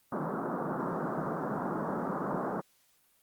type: band-pass noise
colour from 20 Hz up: pink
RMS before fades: -34 dBFS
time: 0.12-2.61 s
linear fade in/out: 5 ms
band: 150 to 1400 Hz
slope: 48 dB/octave
effects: white hiss -68 dBFS RMS until 3.22 s + Opus 32 kbps